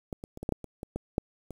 clicks, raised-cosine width 2 ms, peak -21 / -26 / -28 / -24 / -15 / -14 / -26 / -24 / -19 / -12 / -26 dBFS, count 11, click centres 0.128 / 0.239 / 0.374 / 0.43 / 0.491 / 0.523 / 0.643 / 0.831 / 0.96 / 1.181 / 1.507 s, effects 8-bit

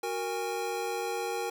square tone cluster, 369.4 / 465.3 / 814 Hz, F#4 / A#4 / G#5, -3 / -3 / -35 cents, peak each -38 / -35 / -36 dBFS, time 0.03-1.5 s, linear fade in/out 5 ms, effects none

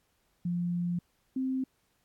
sine tone pair in turn, 174.61 / 261.6 Hz, F3 / C4, 0 / 0 cents, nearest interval perfect fifth, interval 700 cents, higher second, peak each -28 / -28 dBFS, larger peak neither, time 0.45-0.99 / 1.36-1.64 s, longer first, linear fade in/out 5 ms, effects pink hiss -73 dBFS RMS until 2.04 s + AAC 64 kbps

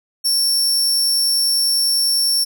sawtooth tone, 5450 Hz, F8, 43 cents flat, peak -12 dBFS, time 0.24-2.45 s, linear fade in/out 20 ms, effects none

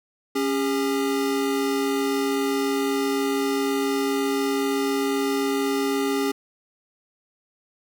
square tone pair together, 276.1 / 403.7 Hz, C#4 / G#4, -7 / -49 cents, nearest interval perfect fifth, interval 658 cents, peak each -25 / -25 dBFS, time 0.35-6.32 s, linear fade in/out 10 ms, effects none

